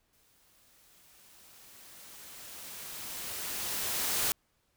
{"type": "noise with exponential growth", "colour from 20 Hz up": "white", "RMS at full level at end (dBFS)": -29, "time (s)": [0.13, 4.32], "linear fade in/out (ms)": 1, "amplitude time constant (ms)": 910, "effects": ["pink hiss -74 dBFS RMS until 4.76 s"]}